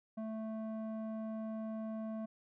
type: tone with low-pass filter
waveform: square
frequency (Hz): 220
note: A3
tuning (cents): 0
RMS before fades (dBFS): -41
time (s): 0.17-2.26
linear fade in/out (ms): 10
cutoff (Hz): 780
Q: 1.4
effects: none